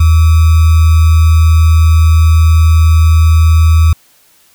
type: tone with sample-and-hold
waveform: sine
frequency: 80.5 Hz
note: E2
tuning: 41 cents flat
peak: -3 dBFS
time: 0-3.93 s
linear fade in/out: 5 ms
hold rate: 1225 Hz
effects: white hiss -48 dBFS RMS until 4.54 s